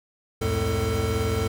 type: tone cluster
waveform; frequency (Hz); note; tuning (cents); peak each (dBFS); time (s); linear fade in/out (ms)
square; 67.1 / 85.8 / 109.6 / 215.6 / 446.3; C2 / F2 / A2 / A3 / A4; +44 / -30 / -6 / -35 / +25; -34 / -28 / -29 / -35 / -28; 0.41-1.48; 10
effects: none